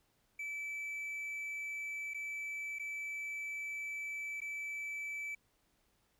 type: tone with dropouts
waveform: triangle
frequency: 2311 Hz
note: D7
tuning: 28 cents flat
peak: -37 dBFS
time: 0.39-5.35 s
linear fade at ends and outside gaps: 5 ms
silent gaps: 2.137-2.144 / 2.787-2.795 / 4.405-4.416 s
effects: pink hiss -75 dBFS RMS until 6.19 s